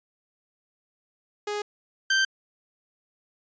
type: tone pair in turn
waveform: sawtooth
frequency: 415.3 / 1563 Hz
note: G#4 / G6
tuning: 0 / -6 cents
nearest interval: octave + major seventh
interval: 2294 cents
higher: second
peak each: -24 / -16 dBFS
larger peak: second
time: 1.47-1.62 / 2.1-2.25 s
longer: neither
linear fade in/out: 5 ms
effects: resampled to 16000 Hz